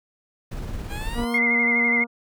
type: noise with tremolo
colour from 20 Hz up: brown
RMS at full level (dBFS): -29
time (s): 0.51-1.25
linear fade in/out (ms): 10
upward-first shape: square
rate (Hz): 18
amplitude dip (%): 25
type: exponential sweep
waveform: 15% pulse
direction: up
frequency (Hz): 791 to 1113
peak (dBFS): -28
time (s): 0.88-1.4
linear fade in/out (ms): 50
type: harmonic tone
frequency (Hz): 236.4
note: A#3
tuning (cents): +24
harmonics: 1 / 2 / 3 / 4 / 5 / 6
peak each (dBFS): -25 / -31 / -35 / -37 / -39 / -41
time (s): 1.14-2.07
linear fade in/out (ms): 50
type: tone with vibrato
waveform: sine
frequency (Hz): 2093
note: C7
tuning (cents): 0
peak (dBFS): -18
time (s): 1.34-2.04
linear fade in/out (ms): 5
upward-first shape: sine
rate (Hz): 12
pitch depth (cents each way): 48
effects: none